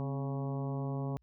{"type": "harmonic tone with a mistuned harmonic", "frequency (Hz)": 138.4, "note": "C#3", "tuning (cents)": -2, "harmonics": [1, 2, 3, 4, 5, 6, 7, 8], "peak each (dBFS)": [-34, -40, -44, -46, -48, -50, -51, -52], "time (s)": [0, 1.17], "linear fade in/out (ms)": 0, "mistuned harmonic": 2, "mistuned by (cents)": -66, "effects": ["added 60 Hz sine -67 dBFS peak until 1.22 s"]}